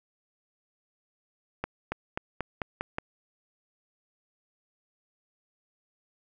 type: accelerating click train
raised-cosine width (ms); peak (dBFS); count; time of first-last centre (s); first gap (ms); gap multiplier
0.5; -15; 7; 1.64-2.984; 280; 0.91
effects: none